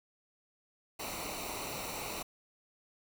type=noise with comb filter; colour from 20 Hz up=pink; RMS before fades=-40 dBFS; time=0.99-2.23 s; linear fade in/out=10 ms; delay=0.6 ms; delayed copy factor=-0.7; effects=none